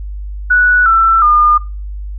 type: tone with pitch steps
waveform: sine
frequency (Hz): 1474 / 1336.1 / 1211.2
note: F#6 / E6 / D#6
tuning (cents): -7 / +23 / -47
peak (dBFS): -6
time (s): 0.5-1.58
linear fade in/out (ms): 10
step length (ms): 360
effects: noise-tail reverb RT60 0.3 s tail -19 dB re dry + added 50 Hz sine -21 dBFS peak until 2.18 s

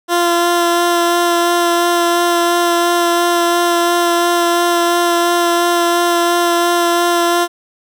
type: tone with vibrato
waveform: 15% pulse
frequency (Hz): 345.3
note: F4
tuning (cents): -20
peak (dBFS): -5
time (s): 0.08-7.48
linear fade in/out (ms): 50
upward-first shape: sine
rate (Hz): 2.9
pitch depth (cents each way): 12
effects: none

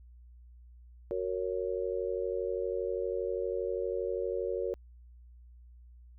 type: chord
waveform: sine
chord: F# major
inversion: none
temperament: just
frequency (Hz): 370 / 462.5 / 555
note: F#4 / A#4 / C#5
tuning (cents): 0 / -14 / +2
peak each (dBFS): -35 / -34 / -36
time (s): 1.11-4.74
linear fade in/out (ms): 0
effects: added 60 Hz sine -51 dBFS peak until 6.18 s

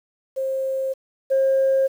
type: tone pair in turn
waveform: sine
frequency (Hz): 532 / 535.7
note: C5 / C5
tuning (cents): +29 / +41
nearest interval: unison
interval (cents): 12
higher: second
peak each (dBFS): -21 / -14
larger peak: second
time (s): 0.36-0.94 / 1.3-1.88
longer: neither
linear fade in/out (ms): 20
effects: tanh soft clip ceiling -12 dBFS + 8-bit

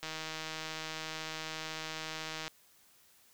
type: click train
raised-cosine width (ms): 0.2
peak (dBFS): -22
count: 388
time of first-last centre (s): 0.03-2.479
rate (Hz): 158
effects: white hiss -64 dBFS RMS until 3.33 s

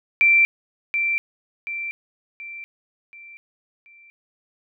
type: tone with echo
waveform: sine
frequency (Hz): 2349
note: D7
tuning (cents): 0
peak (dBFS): -12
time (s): 0.21-0.45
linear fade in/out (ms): 0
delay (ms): 730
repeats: 5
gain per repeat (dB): -7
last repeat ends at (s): 4.1
effects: none

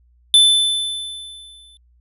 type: tone with exponential decay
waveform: square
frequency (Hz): 3520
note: A7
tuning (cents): 0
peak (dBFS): -7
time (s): 0.34-1.77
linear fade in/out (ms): 1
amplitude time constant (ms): 310
effects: added 60 Hz sine -52 dBFS peak until 2 s + resampled to 32000 Hz

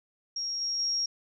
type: tone with level steps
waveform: sine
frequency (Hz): 5588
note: F8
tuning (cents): 0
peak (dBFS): -30 / -28 / -26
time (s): 0.36-1.06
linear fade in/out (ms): 5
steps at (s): 0.61 / 0.79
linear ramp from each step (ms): 5
effects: none

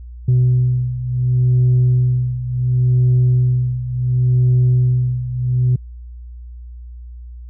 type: beating tone pair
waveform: sine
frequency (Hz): 125.1 / 125.8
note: B2 / B2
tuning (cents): +23 / +32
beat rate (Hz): 0.7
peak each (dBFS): -12 / -16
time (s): 0.28-5.76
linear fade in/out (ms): 5
effects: tanh soft clip ceiling -8 dBFS + added 60 Hz sine -31 dBFS peak until 7.49 s

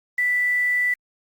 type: tone with quantisation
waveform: sine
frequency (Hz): 1975.5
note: B6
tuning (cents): 0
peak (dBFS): -18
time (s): 0.18-0.94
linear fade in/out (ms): 5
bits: 7
effects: Opus 48 kbps

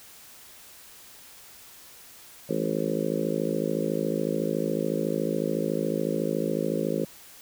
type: harmonic tone with a mistuned harmonic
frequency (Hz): 53.9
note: A1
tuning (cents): -35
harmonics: 3 / 4 / 5 / 6 / 7 / 8 / 9 / 10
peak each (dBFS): -33 / -33 / -33 / -33 / -33 / -33 / -33 / -33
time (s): 2.49-7.05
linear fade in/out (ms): 5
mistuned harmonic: 3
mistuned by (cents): +36
effects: white hiss -49 dBFS RMS until 7.41 s

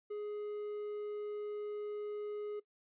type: tone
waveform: triangle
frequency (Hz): 417.4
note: G#4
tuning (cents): +9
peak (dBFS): -36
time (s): 0.1-2.6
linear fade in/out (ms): 10
effects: noise-tail reverb RT60 0.1 s tail -20 dB re dry + resampled to 8000 Hz

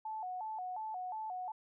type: tone with vibrato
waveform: sine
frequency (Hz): 800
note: G5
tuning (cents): +35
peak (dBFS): -38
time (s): 0.05-1.52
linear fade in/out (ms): 5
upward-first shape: square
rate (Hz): 2.8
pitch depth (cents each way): 150
effects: none

